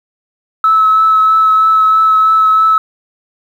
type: tone with vibrato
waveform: sine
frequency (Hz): 1299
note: E6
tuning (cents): -26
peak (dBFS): -5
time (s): 0.64-2.78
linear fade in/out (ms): 2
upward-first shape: triangle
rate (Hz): 3.1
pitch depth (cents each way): 15
effects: tanh soft clip ceiling -1 dBFS + 7-bit